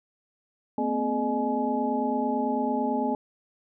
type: tone cluster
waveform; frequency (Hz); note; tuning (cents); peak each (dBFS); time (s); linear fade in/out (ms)
sine; 229.3 / 258.3 / 424.3 / 608 / 844; A#3 / C4 / G#4 / D#5 / G#5; -28 / -22 / +37 / -40 / +28; -31 / -28 / -32 / -33 / -29; 0.78-3.15; 2
effects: none